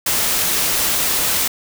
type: noise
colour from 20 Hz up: white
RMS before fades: -18 dBFS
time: 0.06-1.48 s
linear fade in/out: 5 ms
effects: none